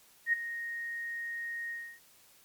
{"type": "tone with ADSR envelope", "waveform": "sine", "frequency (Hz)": 1864.7, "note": "A#6", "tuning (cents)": 0, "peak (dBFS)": -22, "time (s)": [0.26, 2], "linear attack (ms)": 69, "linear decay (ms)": 13, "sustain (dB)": -13, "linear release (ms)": 300, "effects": ["white hiss -61 dBFS RMS until 2.44 s", "MP3 96 kbps"]}